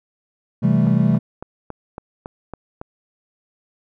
triangle chord, A minor seventh, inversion first, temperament equal with one note detuned, 130.81 / 164.81 / 196 / 219 Hz, C3 / E3 / G3 / A3, 0 / 0 / 0 / -8 cents, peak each -17 dBFS, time 0.62-1.19 s, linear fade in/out 20 ms
click train, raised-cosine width 1 ms, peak -17 dBFS, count 8, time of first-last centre 0.87-2.814 s, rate 3.6 Hz
effects none

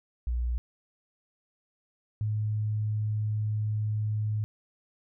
sine tone pair in turn, 60 / 106.91 Hz, B1 / A2, -49 / -49 cents, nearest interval minor seventh, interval 1000 cents, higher second, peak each -26 dBFS, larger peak neither, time 0.27-0.58 / 2.21-4.44 s, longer second, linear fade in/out 0 ms, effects none

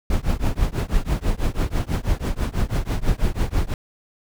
brown noise with tremolo, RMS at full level -17 dBFS, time 0.1-3.74 s, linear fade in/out 2 ms, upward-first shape triangle, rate 6.1 Hz, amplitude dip 100%, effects none

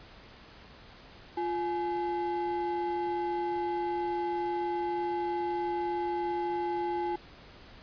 triangle ring-modulated tone, 596 Hz, D5, 25 cents sharp, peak -24 dBFS, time 1.37-7.16 s, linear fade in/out 5 ms, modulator 247 Hz, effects pink hiss -52 dBFS RMS until 7.82 s + resampled to 11025 Hz

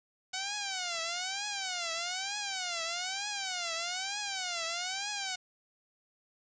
5% pulse tone with vibrato, 740 Hz, F#5, in tune, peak -21 dBFS, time 0.33-5.36 s, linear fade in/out 10 ms, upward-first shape triangle, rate 1.1 Hz, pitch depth 220 cents each way, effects resampled to 16000 Hz + 9-bit

